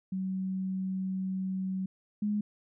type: tone pair in turn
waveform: sine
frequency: 188.8 / 208.3 Hz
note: F#3 / G#3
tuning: +35 / +5 cents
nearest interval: major second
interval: 170 cents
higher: second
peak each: -30 / -27 dBFS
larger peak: second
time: 0.12-1.86 / 2.22-2.41 s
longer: first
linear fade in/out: 5 ms
effects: none